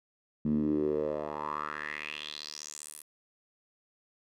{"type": "tone with band-pass filter sweep", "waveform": "10% pulse", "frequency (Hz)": 75.2, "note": "D2", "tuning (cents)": 42, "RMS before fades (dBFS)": -34, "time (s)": [0.45, 3.02], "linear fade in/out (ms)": 5, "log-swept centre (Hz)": [200, 11000], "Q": 4.8, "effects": []}